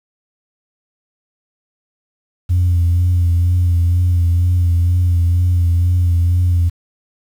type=tone with vibrato; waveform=sine; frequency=87.4 Hz; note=F2; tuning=2 cents sharp; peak=-9 dBFS; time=2.49-6.7 s; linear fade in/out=20 ms; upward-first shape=sine; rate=2.1 Hz; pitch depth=37 cents each way; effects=tanh soft clip ceiling -8 dBFS + 7-bit